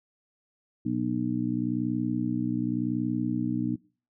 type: harmonic tone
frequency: 60.9 Hz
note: B1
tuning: 24 cents flat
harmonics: 2 / 3 / 4 / 5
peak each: -34 / -33 / -29 / -30 dBFS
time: 0.85-3.76 s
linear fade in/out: 10 ms
effects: noise-tail reverb RT60 0.4 s tail -23 dB re dry